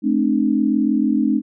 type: tone cluster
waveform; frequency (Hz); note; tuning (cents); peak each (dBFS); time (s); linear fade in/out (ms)
sine; 216 / 262.9 / 301.7; A3 / C4 / D4; -32 / +8 / +47; -19; 0.02-1.42; 50
effects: none